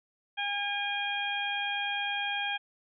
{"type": "harmonic tone", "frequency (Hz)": 811, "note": "G#5", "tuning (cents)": -41, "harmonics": [1, 2, 3, 4], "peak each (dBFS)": [-35, -35, -35, -35], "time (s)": [0.37, 2.58], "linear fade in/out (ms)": 20, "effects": []}